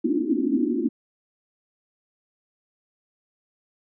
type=band-pass noise; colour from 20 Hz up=white; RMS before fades=-23 dBFS; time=0.04-0.89 s; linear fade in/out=10 ms; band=230 to 350 Hz; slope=96 dB/octave; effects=none